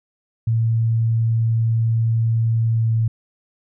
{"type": "tone with pitch glide", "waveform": "sine", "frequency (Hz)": [113.8, 112.75], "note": ["A#2", "A2"], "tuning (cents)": [-41, 43], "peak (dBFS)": -15, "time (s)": [0.47, 3.08], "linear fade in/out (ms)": 5, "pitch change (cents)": -16, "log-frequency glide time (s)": [2.72, 2.92], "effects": []}